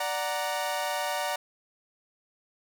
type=chord; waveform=sawtooth; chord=D augmented; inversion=none; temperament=equal; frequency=587.3 / 740 / 932.3 Hz; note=D5 / F#5 / A#5; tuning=0 / 0 / 0 cents; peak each=-29 dBFS; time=0-1.36 s; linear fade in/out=5 ms; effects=none